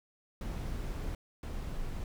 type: noise bursts at uneven times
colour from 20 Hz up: brown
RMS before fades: -37 dBFS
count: 2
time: 0.41-1.15 / 1.43-2.04 s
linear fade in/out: 2 ms
effects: none